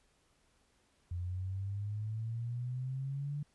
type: exponential sweep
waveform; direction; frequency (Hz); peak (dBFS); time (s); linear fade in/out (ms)
sine; up; 86.7 to 147.5; -35; 1.11-3.43; 5
effects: pink hiss -72 dBFS RMS until 3.54 s + resampled to 24000 Hz